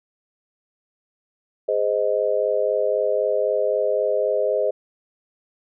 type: chord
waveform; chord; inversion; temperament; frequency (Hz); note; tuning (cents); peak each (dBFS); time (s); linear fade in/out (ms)
sine; Ab major; none; just; 415.3 / 519.1 / 623; Ab4 / C5 / Eb5; 0 / -14 / +2; -24 / -22 / -22; 1.68-4.71; 10
effects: none